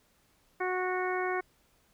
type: harmonic tone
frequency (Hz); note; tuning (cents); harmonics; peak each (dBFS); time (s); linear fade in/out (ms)
367.4; F#4; -12; 1 / 2 / 3 / 4 / 5 / 6; -32 / -35 / -37 / -38 / -39 / -40; 0.6-1.41; 10
effects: pink hiss -68 dBFS RMS until 1.93 s